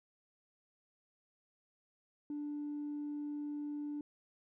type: tone with tanh clipping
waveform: triangle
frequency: 293.7 Hz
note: D4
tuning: in tune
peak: -38 dBFS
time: 2.3-4.01 s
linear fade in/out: 2 ms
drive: 5 dB
effects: none